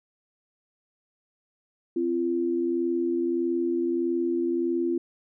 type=tone pair together; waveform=sine; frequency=260.4 / 342 Hz; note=C4 / F4; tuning=-8 / -36 cents; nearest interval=perfect fourth; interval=472 cents; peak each=-29 / -24 dBFS; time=1.96-4.98 s; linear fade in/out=5 ms; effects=none